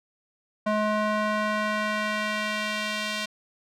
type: tone with band-pass filter sweep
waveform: square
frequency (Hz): 212.5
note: G#3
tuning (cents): +40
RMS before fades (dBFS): -27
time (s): 0.66-3.26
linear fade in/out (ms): 10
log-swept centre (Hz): 850 to 3400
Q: 1
effects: none